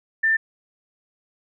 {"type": "tone", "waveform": "sine", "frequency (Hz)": 1786, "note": "A6", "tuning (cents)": 25, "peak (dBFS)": -16, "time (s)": [0.23, 0.37], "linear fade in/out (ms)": 10, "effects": []}